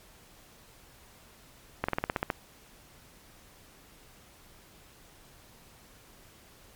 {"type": "slowing click train", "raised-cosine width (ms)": 0.5, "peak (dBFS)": -12, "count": 9, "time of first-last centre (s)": [1.84, 2.302], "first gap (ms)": 45, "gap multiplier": 1.07, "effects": ["pink hiss -56 dBFS RMS until 6.75 s", "MP3 96 kbps"]}